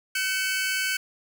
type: tone cluster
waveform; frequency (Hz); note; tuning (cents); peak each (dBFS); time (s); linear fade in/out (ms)
sawtooth; 1520 / 2240 / 2625; F#6 / C#7 / E7; +46 / +18 / -8; -23 / -26 / -31; 0.15-0.97; 5
effects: none